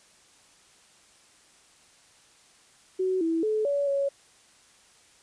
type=tone with pitch steps; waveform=sine; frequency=373.7 / 327.8 / 431.5 / 568 / 557 Hz; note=F#4 / E4 / A4 / C#5 / C#5; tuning=+17 / -10 / -34 / +42 / +8 cents; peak=-23 dBFS; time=2.99-4.09 s; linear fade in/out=10 ms; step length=220 ms; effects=white hiss -58 dBFS RMS until 5.22 s + resampled to 22050 Hz